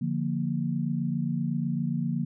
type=chord; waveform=sine; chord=Bb major; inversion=first; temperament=equal; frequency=146.83 / 174.61 / 233.1 Hz; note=D3 / F3 / Bb3; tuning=0 / 0 / 0 cents; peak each=-30 dBFS; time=0.01-2.25 s; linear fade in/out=10 ms; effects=none